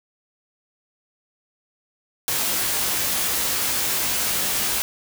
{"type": "noise with comb filter", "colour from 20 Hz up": "white", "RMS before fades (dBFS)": -23, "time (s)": [2.28, 4.82], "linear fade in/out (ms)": 0, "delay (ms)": 18, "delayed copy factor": 0.65, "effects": []}